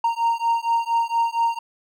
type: beating tone pair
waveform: triangle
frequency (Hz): 924 / 928.3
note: A#5 / A#5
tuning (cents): -16 / -7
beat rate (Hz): 4.3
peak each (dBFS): -20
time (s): 0.04-1.59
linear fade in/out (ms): 5
effects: none